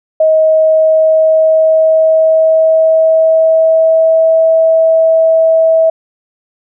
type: tone with pitch glide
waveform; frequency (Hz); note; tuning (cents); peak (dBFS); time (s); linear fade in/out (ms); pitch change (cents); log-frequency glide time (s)
sine; 632 to 648.3; D#5 to E5; +27 to -29; -5; 0.2-5.9; 5; +44; 0.42-4.43
effects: none